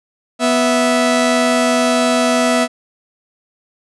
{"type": "tone pair together", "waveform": "sawtooth", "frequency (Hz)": [246.3, 657], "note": ["B3", "E5"], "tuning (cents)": [-5, -6], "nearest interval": "octave + perfect fourth", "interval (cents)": 1699, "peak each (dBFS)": -11, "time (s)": [0.39, 2.68], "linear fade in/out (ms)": 50, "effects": ["resampled to 24000 Hz"]}